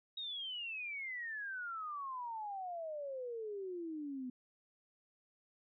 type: exponential sweep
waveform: sine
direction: down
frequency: 3800 to 246.9 Hz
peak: -40 dBFS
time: 0.17-4.3 s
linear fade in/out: 5 ms
effects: none